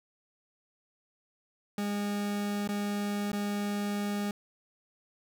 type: tone with dropouts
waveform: 40% pulse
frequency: 204.6 Hz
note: G#3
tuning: 26 cents flat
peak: -29 dBFS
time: 1.78-4.31 s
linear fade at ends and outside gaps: 2 ms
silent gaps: 2.676-2.689 / 3.318-3.33 s
effects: none